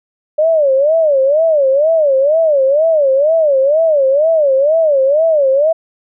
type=tone with vibrato; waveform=sine; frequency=590 Hz; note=D5; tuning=8 cents sharp; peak=-8 dBFS; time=0.38-5.73 s; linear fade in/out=10 ms; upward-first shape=sine; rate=2.1 Hz; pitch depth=190 cents each way; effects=none